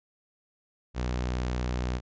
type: tone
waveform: sawtooth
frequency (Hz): 61.74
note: B1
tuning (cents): 0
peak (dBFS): -24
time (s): 0.94-2.01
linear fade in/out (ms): 50
effects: resampled to 16000 Hz